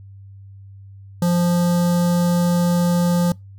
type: tone with notch filter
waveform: square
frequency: 174.61 Hz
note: F3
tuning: in tune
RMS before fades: -17 dBFS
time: 1.22-3.32 s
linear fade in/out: 2 ms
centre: 2300 Hz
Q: 0.71
effects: noise-tail reverb RT60 0.2 s tail -24 dB re dry + added 98 Hz sine -38 dBFS peak until 3.58 s